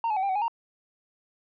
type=tone with pitch steps; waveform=sine; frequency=919 / 851 / 757 / 794 / 753 / 829 / 925 Hz; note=A#5 / G#5 / F#5 / G5 / F#5 / G#5 / A#5; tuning=-25 / +42 / +39 / +22 / +30 / -3 / -14 cents; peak=-21 dBFS; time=0.04-0.481 s; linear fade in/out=2 ms; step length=63 ms; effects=tanh soft clip ceiling -23 dBFS